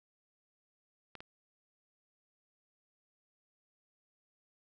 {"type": "clicks", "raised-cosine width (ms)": 0.3, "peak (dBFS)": [-30, -30], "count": 2, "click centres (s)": [1.153, 1.205], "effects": []}